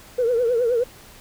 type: tone with vibrato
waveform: sine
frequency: 478.2 Hz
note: A#4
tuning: 44 cents sharp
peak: -16 dBFS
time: 0.18-0.84 s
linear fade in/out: 10 ms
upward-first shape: triangle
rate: 9.6 Hz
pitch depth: 120 cents each way
effects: tanh soft clip ceiling -12 dBFS + pink hiss -46 dBFS RMS until 1.2 s